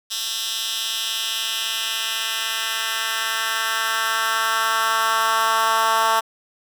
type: tone with high-pass filter sweep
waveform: 10% pulse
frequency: 223.7 Hz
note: A3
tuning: 29 cents sharp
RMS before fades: -22 dBFS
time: 0.1-6.21 s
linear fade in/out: 20 ms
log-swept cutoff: 4000 to 940 Hz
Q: 1.8
effects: none